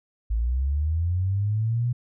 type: linear sweep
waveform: sine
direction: up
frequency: 52.8 to 123.47 Hz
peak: -21 dBFS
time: 0.3-1.93 s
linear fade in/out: 10 ms
effects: none